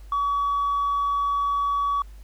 triangle tone with tanh clipping, 1135 Hz, C#6, 41 cents sharp, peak -21 dBFS, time 0.12-2.02 s, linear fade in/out 2 ms, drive 5 dB, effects added 50 Hz sine -40 dBFS peak until 2.23 s + pink hiss -58 dBFS RMS until 2.23 s

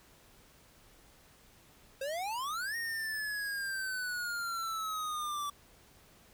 square exponential two-way sweep, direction up then down, 523.3 to 1867 to 1153 Hz, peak -35 dBFS, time 2.01-5.5 s, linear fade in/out 5 ms, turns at 2.76 s, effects pink hiss -61 dBFS RMS until 6.33 s

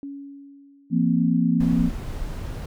sine tone with exponential decay, 280 Hz, C#4, 18 cents sharp, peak -30 dBFS, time 0.03-1.55 s, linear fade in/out 1 ms, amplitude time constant 330 ms
sine chord, F suspended fourth, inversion none, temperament equal with one note detuned, 170.43 / 233.1 / 261.6 Hz, F3 / Bb3 / C4, -42 / 0 / 0 cents, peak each -21 / -21 / -23 dBFS, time 0.9-1.91 s, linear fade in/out 50 ms
brown noise, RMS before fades -30 dBFS, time 1.6-2.66 s, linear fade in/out 5 ms
effects none

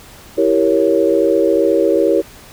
sine chord, E diminished seventh, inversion none, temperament equal, 329.6 / 392 / 466.2 / 554.4 Hz, E4 / G4 / Bb4 / Db5, 0 / 0 / 0 / 0 cents, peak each -16 dBFS, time 0.37-2.22 s, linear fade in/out 20 ms, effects pink hiss -40 dBFS RMS until 2.52 s

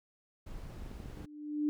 brown noise, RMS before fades -45 dBFS, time 0.46-1.26 s, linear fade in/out 10 ms
clicks, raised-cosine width 3 ms, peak -34 dBFS, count 9, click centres 0.822 / 0.862 / 0.914 / 1.002 / 1.059 / 1.1 / 1.173 / 1.206 / 1.245 s
sine tone with exponential growth, 298 Hz, D4, 25 cents sharp, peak -26 dBFS, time 1-1.69 s, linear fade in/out 0 ms, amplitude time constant 150 ms
effects none

